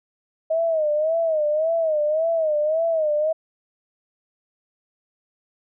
sine tone with vibrato, 630 Hz, D#5, 21 cents sharp, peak -18 dBFS, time 0.5-3.33 s, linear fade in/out 10 ms, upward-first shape sine, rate 1.8 Hz, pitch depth 100 cents each way, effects none

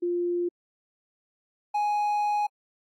sine / triangle tone pair in turn, 349.9 / 832.2 Hz, F4 / G#5, +3 / +3 cents, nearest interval octave + minor third, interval 1500 cents, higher second, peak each -24 / -21 dBFS, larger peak second, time 0.02-0.49 / 1.74-2.47 s, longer second, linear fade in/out 10 ms, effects AAC 64 kbps

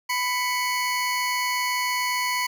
25% pulse tone pair together, 994.7 / 2217 Hz, B5 / C#7, +12 / 0 cents, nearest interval octave + major second, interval 1388 cents, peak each -21 / -24 dBFS, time 0.09-2.47 s, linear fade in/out 10 ms, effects none

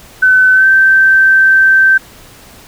sine tone with pitch glide, 1516 to 1555 Hz, F#6 to G6, +42 to -14 cents, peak -4 dBFS, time 0.22-1.98 s, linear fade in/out 10 ms, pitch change +44 cents, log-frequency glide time 0.53-0.67 s, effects pink hiss -38 dBFS RMS until 2.67 s

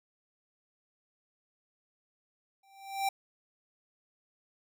square tone with exponential growth, 783 Hz, G5, 2 cents flat, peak -26 dBFS, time 2.63-3.09 s, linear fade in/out 5 ms, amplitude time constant 100 ms, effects none

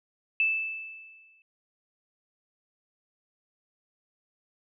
sine tone with exponential decay, 2634 Hz, E7, 2 cents flat, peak -20 dBFS, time 0.4-1.42 s, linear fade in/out 1 ms, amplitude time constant 220 ms, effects none

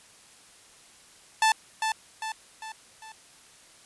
sawtooth tone with echo, 880 Hz, A5, in tune, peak -15 dBFS, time 1.42-1.52 s, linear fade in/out 2 ms, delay 400 ms, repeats 4, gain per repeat -6 dB, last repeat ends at 3.12 s, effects white hiss -54 dBFS RMS until 3.85 s + resampled to 24000 Hz

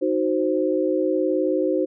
sine chord, C diminished, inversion first, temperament equal, 311.1 / 370 / 523.3 Hz, Eb4 / Gb4 / C5, 0 / 0 / 0 cents, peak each -23 dBFS, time 0.01-1.86 s, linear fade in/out 20 ms, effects none

